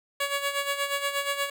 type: tone with tremolo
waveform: 10% pulse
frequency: 563 Hz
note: C#5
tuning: 27 cents sharp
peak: -16 dBFS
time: 0.2-1.5 s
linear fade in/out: 5 ms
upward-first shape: sine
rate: 8.4 Hz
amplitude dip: 65%
effects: none